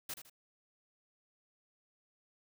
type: noise with echo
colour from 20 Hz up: white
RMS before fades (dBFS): -41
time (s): 0.09-0.14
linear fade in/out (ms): 5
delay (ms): 79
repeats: 2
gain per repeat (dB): -9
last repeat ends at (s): 0.298
effects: none